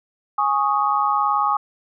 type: chord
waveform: sine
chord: Ab suspended fourth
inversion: none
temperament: just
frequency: 830.6 / 1107.5 / 1245.9 Hz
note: Ab5 / Db6 / Eb6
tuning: 0 / -2 / +2 cents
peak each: -21 dBFS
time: 0.38-1.57 s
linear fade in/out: 5 ms
effects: none